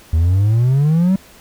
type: exponential sweep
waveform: triangle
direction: up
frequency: 77.78 to 196 Hz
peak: -8 dBFS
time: 0.13-1.16 s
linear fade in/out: 5 ms
effects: tanh soft clip ceiling -4 dBFS + pink hiss -44 dBFS RMS until 1.4 s